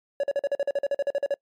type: tone bursts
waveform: triangle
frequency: 563 Hz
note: C#5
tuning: 27 cents sharp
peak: -19 dBFS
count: 15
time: 0.2-1.341 s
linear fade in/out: 2 ms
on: 35 ms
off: 44 ms
effects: noise-tail reverb RT60 0.1 s tail -24 dB re dry + MP3 96 kbps